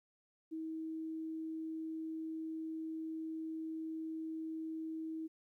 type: tone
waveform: sine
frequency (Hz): 319.9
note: D#4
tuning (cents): +48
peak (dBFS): -39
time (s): 0.51-5.28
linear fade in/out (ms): 20
effects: 13-bit